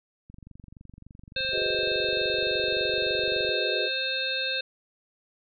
click train, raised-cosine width 5 ms, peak -34 dBFS, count 76, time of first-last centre 0.3-3.491 s, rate 23.5 Hz
harmonic tone, 526 Hz, C5, 9 cents sharp, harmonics 1 / 3 / 5 / 7 / 8, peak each -35 / -33 / -32 / -31 / -33 dBFS, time 1.36-4.61 s, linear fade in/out 5 ms
sine chord, G# minor seventh, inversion third, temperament equal with one note detuned, 370 / 415.3 / 498.5 / 622.3 Hz, F#4 / G#4 / B4 / D#5, 0 / 0 / +16 / 0 cents, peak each -33 dBFS, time 1.51-3.9 s, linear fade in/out 50 ms
effects none

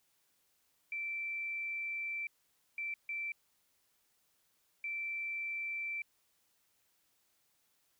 sine tone bursts at uneven times, 2337 Hz, D7, 9 cents flat, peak -36 dBFS, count 4, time 0.92-2.27 / 2.78-2.94 / 3.09-3.32 / 4.84-6.02 s, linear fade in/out 2 ms, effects white hiss -75 dBFS RMS until 7.99 s

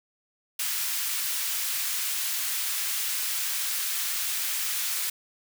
white high-pass noise, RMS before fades -29 dBFS, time 0.59-5.1 s, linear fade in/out 5 ms, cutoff 1500 Hz, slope 12 dB/octave, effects none

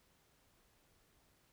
silence, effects pink hiss -72 dBFS RMS until 1.52 s

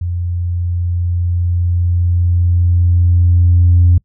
sine tone with level ramp, 87.5 Hz, F2, 4 cents sharp, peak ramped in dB -16 to -4 dBFS, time 0.01-3.98 s, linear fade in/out 5 ms, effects noise-tail reverb RT60 0.1 s tail -25 dB re dry + tanh soft clip ceiling -2 dBFS

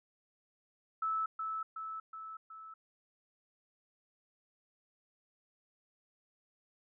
sine tone with echo, 1308 Hz, E6, 14 cents flat, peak -31 dBFS, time 1.02-1.26 s, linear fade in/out 5 ms, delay 370 ms, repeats 4, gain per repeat -4 dB, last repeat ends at 2.74 s, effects none

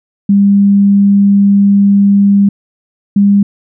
sine tone pair in turn, 200.1 / 201.1 Hz, G3 / G3, +36 / +44 cents, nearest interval unison, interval 8 cents, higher second, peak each -4 dBFS, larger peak neither, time 0.29-2.49 / 3.16-3.43 s, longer first, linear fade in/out 5 ms, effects none

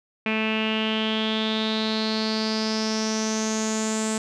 sawtooth tone with low-pass filter sweep, 218.8 Hz, A3, 9 cents flat, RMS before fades -25 dBFS, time 0.26-4.18 s, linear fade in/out 2 ms, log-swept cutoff 2500 to 7800 Hz, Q 7.2, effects none

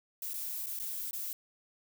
violet noise with dropouts, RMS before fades -38 dBFS, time 0.22-1.33 s, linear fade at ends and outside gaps 2 ms, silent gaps 0.335-0.341 / 0.661-0.667 / 0.791-0.798 / 1.11-1.131 s, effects none

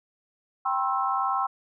sine chord, C major seventh, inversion second, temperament equal with one note detuned, 784 / 987.8 / 1068.5 / 1318.5 Hz, G5 / B5 / C6 / E6, 0 / 0 / +36 / 0 cents, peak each -28 / -33 / -27 / -29 dBFS, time 0.65-1.47 s, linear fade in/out 10 ms, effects none

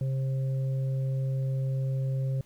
harmonic tone, 133.4 Hz, C3, 34 cents sharp, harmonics 1 / 3 / 4, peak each -26 / -47 / -42 dBFS, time 0.01-2.41 s, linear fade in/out 2 ms, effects pink hiss -62 dBFS RMS until 2.45 s

